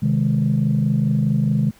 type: chord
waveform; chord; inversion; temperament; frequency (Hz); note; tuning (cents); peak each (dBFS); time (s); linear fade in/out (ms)
sine; Ab major; first; equal; 130.81 / 155.56 / 207.7; C3 / Eb3 / Ab3; 0 / 0 / 0; -19; 0.02-1.71; 10
effects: tanh soft clip ceiling -9 dBFS + pink hiss -52 dBFS RMS until 1.79 s